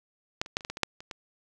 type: clicks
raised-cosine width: 0.2 ms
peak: -10 / -26 / -9 / -29 / -21 / -18 / -20 / -6 / -27 / -20 dBFS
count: 10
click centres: 0.415 / 0.461 / 0.569 / 0.608 / 0.649 / 0.7 / 0.771 / 0.833 / 1.005 / 1.112 s
effects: none